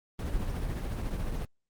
brown noise with tremolo, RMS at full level -30 dBFS, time 0.19-1.45 s, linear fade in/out 2 ms, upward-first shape triangle, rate 14 Hz, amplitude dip 45%, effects Opus 24 kbps

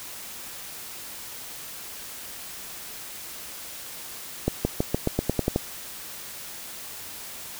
accelerating click train, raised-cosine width 2 ms, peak -8 dBFS, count 10, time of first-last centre 4.48-5.561 s, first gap 170 ms, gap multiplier 0.91, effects white hiss -39 dBFS RMS until 7.59 s

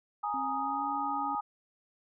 sine chord, Ab suspended second, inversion none, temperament equal, 830.6 / 932.3 / 1244.5 Hz, Ab5 / Bb5 / Eb6, 0 / 0 / 0 cents, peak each -33 / -38 / -34 dBFS, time 0.23-1.41 s, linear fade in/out 10 ms
sine tone with pitch glide, 266.2 to 281.5 Hz, C4 to C#4, +30 to +27 cents, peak -39 dBFS, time 0.34-1.35 s, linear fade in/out 0 ms, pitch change +97 cents, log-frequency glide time 0.52-0.85 s
effects none

